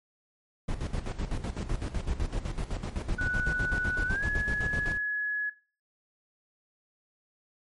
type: noise with tremolo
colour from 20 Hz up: brown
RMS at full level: -30 dBFS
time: 0.68-4.98 s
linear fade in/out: 10 ms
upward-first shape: square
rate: 7.9 Hz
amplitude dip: 70%
type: tone with pitch glide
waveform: sine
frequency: 1480 to 1690.3 Hz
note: F#6 to G#6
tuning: 0 to +30 cents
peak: -28 dBFS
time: 3.18-5.5 s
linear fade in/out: 10 ms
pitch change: +230 cents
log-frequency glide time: 4.06-4.24 s
effects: noise-tail reverb RT60 0.4 s tail -19 dB re dry + MP3 48 kbps